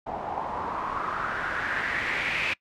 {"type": "noise with low-pass filter sweep", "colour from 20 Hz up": "white", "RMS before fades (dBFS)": -30, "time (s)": [0.06, 2.54], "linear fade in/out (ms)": 10, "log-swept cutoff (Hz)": [740, 2500], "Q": 4.3, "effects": ["noise-tail reverb RT60 0.1 s tail -23 dB re dry"]}